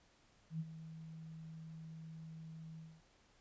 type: tone with ADSR envelope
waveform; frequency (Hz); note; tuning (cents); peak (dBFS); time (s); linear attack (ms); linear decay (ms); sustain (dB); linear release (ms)
sine; 160.5; E3; -46; -36; 0.5-3.02; 97; 41; -12; 240
effects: pink hiss -70 dBFS RMS until 3.4 s + resampled to 16000 Hz